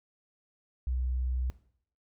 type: tone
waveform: sine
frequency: 63 Hz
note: B1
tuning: 35 cents sharp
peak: -28 dBFS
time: 0.87-1.5 s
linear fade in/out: 0 ms
effects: noise-tail reverb RT60 0.6 s tail -17 dB re dry